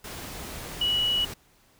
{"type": "tone in noise", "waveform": "sine", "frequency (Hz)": 2933, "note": "F#7", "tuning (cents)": -16, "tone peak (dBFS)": -22, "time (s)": [0.81, 1.25], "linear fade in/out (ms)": 5, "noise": "pink", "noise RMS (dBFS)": -38, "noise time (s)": [0.04, 1.34], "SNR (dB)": 13, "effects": ["pink hiss -61 dBFS RMS until 1.79 s"]}